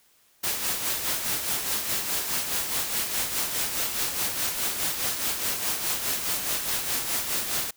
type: noise with tremolo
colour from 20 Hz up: white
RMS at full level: -26 dBFS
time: 0.43-7.71 s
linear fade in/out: 10 ms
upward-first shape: sine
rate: 4.8 Hz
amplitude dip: 50%
effects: white hiss -62 dBFS RMS until 7.76 s